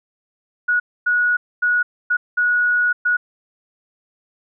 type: tone bursts at uneven times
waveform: sine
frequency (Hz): 1459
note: F#6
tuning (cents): -25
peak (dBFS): -14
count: 6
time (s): 0.68-0.8 / 1.06-1.37 / 1.62-1.83 / 2.1-2.17 / 2.37-2.93 / 3.05-3.17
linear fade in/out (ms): 10
effects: none